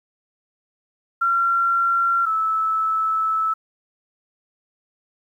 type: tone pair in turn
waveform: sine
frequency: 1370 / 1308 Hz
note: F6 / E6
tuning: -34 / -14 cents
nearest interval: minor second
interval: 80 cents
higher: first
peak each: -16 / -18 dBFS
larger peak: first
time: 1.21-2.26 / 2.26-3.54 s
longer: second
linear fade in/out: 10 ms
effects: 9-bit